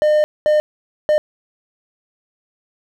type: tone bursts at uneven times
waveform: triangle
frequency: 606 Hz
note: D#5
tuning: 46 cents flat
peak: -9 dBFS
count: 3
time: 0.02-0.24 / 0.46-0.6 / 1.09-1.18 s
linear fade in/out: 0 ms
effects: none